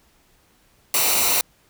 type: noise with comb filter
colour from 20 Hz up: white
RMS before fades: -19 dBFS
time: 0.94-1.41 s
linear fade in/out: 2 ms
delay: 0.6 ms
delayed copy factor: -0.65
effects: pink hiss -59 dBFS RMS until 1.69 s